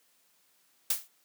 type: noise with exponential decay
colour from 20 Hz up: blue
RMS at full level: -23 dBFS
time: 0.9-1.08 s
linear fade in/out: 5 ms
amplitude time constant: 38 ms
effects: white hiss -68 dBFS RMS until 1.24 s + high-pass 150 Hz 12 dB/octave